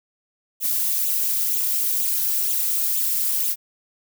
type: noise with flanger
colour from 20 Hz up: violet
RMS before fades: -22 dBFS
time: 0.6-3.56 s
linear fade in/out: 50 ms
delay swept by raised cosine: 0.28 to 3.28 ms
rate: 2.1 Hz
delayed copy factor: +0.7
effects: none